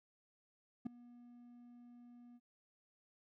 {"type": "tone with ADSR envelope", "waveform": "triangle", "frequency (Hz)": 241.2, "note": "B3", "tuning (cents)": -41, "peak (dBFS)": -32, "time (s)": [0.85, 2.4], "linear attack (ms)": 16, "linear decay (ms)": 4, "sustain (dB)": -22, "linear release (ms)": 43, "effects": []}